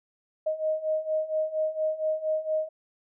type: beating tone pair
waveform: sine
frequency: 622.3 / 626.6 Hz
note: D#5 / D#5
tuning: 0 / +12 cents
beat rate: 4.3 Hz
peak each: -30 / -27 dBFS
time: 0.46-2.69 s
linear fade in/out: 10 ms
effects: none